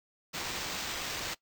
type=noise with sample-and-hold; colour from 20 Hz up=blue; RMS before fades=-37 dBFS; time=0.33-1.35 s; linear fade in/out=20 ms; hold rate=11025 Hz; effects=noise-tail reverb RT60 0.1 s tail -20 dB re dry